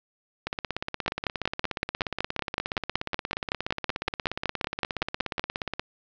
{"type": "two click trains", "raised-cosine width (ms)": 0.3, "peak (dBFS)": [-9, -13], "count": [24, 91], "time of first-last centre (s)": [[1.08, 5.395], [0.47, 5.795]], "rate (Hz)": [5.33, 16.9], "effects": ["resampled to 16000 Hz", "8-bit"]}